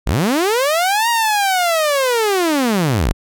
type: linear two-way sweep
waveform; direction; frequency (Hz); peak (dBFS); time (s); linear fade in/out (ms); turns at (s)
sawtooth; up then down; 31.23 to 950 to 31.23; -10; 0.06-3.13; 20; 1.09
effects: none